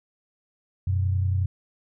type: tone pair together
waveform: sine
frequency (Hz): 92.29 / 123.1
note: F#2 / B2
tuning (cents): -4 / -5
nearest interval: perfect fourth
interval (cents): 499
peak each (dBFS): -21 / -30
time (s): 0.87-1.46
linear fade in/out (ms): 5
effects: none